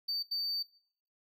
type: tone bursts at uneven times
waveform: triangle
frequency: 4592 Hz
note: D8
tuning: 40 cents flat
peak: -30 dBFS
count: 2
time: 0.08-0.23 / 0.31-0.63 s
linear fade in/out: 10 ms
effects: noise-tail reverb RT60 0.6 s tail -19 dB re dry